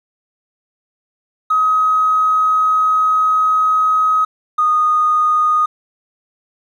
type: tone pair in turn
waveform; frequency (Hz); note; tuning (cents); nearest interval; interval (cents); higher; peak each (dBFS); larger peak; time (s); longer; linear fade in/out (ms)
triangle; 1266 / 1235.7; D#6 / D#6; +30 / -12; unison; 42; first; -7; neither; 1.5-4.25 / 4.58-5.66; first; 10
effects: tanh soft clip ceiling -9 dBFS